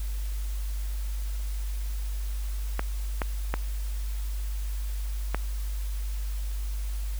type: clicks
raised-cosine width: 0.5 ms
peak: -12 dBFS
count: 4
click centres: 2.794 / 3.218 / 3.54 / 5.346 s
effects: added 50 Hz sine -28 dBFS peak until 7.19 s + white hiss -47 dBFS RMS until 7.19 s